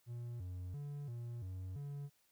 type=tone with pitch steps; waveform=triangle; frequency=119.5 / 90.3 / 144.2 / 118.8 / 92.7 / 142.6 Hz; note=A#2 / F#2 / D3 / A#2 / F#2 / C#3; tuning=+43 / -42 / -31 / +33 / +4 / +49 cents; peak=-40 dBFS; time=0.06-2.1 s; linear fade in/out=50 ms; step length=340 ms; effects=white hiss -75 dBFS RMS until 2.31 s